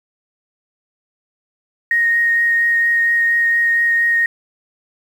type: tone with vibrato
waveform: sine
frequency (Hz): 1864.7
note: A#6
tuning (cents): 0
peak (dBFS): -12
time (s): 1.91-4.26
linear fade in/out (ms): 2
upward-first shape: triangle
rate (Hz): 4.3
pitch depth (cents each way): 9
effects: 7-bit